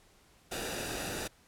pink noise with comb filter, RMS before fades -37 dBFS, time 0.51-1.28 s, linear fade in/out 10 ms, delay 0.93 ms, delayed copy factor -0.6, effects pink hiss -63 dBFS RMS until 1.47 s + low-pass 12000 Hz 12 dB/octave

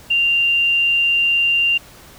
sine tone, 2782 Hz, F7, 7 cents flat, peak -13 dBFS, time 0.1-1.78 s, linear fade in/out 10 ms, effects pink hiss -43 dBFS RMS until 2.18 s

